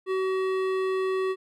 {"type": "tone with hard clipping", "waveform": "sine", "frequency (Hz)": 378.1, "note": "F#4", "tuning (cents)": 38, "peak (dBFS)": -26, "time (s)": [0.06, 1.36], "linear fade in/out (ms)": 50, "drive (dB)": 14, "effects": []}